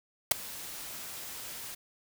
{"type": "noise with ADSR envelope", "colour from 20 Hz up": "white", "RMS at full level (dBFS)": -18, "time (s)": [0.31, 1.75], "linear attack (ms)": 6, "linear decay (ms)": 7, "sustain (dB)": -24, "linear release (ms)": 8, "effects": []}